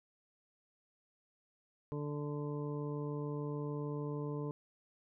harmonic tone, 146.83 Hz, D3, in tune, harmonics 1 / 2 / 3 / 4 / 6 / 7, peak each -39 / -43 / -42 / -52 / -55 / -51 dBFS, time 1.92-4.51 s, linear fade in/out 0 ms, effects none

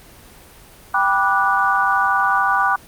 sine chord, G major seventh, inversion none, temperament just, 784 / 980 / 1176 / 1470 Hz, G5 / B5 / D6 / F#6, 0 / -14 / +2 / -12 cents, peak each -20 / -21 / -18 / -19 dBFS, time 0.94-2.76 s, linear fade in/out 5 ms, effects pink hiss -44 dBFS RMS until 2.87 s + Opus 24 kbps

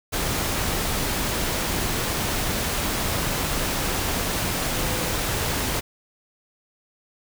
sine tone in noise, 507 Hz, B4, 45 cents sharp, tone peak -35 dBFS, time 4.75-5.14 s, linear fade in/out 20 ms, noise pink, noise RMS -25 dBFS, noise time 0.12-5.81 s, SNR -13 dB, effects none

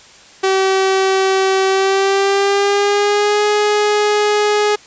sawtooth tone with pitch glide, 383.1 to 417.8 Hz, G4 to G#4, -40 to +10 cents, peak -8 dBFS, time 0.43-4.76 s, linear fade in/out 10 ms, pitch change +150 cents, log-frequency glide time 1.67-3.44 s, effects white hiss -42 dBFS RMS until 4.86 s + resampled to 16000 Hz

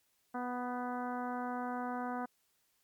harmonic tone with a mistuned harmonic, 246.9 Hz, B3, in tune, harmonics 1 / 2 / 3 / 4 / 5 / 6 / 7 / 8, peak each -39 / -45 / -40 / -44 / -46 / -47 / -58 / -60 dBFS, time 0.34-2.26 s, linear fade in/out 10 ms, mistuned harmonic 6, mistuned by +21 cents, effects white hiss -75 dBFS RMS until 2.83 s + MP3 96 kbps

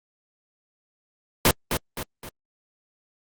pink noise with echo, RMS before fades -17 dBFS, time 1.45-1.51 s, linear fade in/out 2 ms, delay 260 ms, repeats 3, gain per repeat -7 dB, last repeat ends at 2.29 s, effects Opus 48 kbps

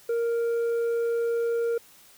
sine tone with tanh clipping, 466.2 Hz, A#4, in tune, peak -24 dBFS, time 0.09-1.78 s, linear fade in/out 5 ms, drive 4 dB, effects white hiss -54 dBFS RMS until 2.17 s

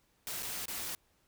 white noise with dropouts, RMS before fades -39 dBFS, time 0.27-0.95 s, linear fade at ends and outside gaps 1 ms, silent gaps 0.425-0.429 / 0.656-0.681 s, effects pink hiss -72 dBFS RMS until 1.27 s

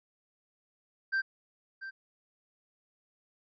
triangle tone with echo, 1568 Hz, G6, in tune, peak -25 dBFS, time 1.12-1.22 s, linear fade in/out 20 ms, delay 690 ms, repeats 1, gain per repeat -12 dB, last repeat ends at 1.91 s, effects resampled to 16000 Hz

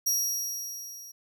sawtooth tone with level ramp, 5680 Hz, F8, 28 cents sharp, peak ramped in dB -20 to -41 dBFS, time 0.06-1.12 s, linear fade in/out 10 ms, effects none

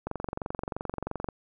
click train, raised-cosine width 1 ms, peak -18 dBFS, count 29, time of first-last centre 0.07-1.287 s, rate 23 Hz, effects none

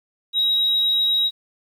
sine tone, 3823 Hz, A#7, 43 cents sharp, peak -15 dBFS, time 0.33-1.31 s, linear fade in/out 50 ms, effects tanh soft clip ceiling -13 dBFS + 9-bit

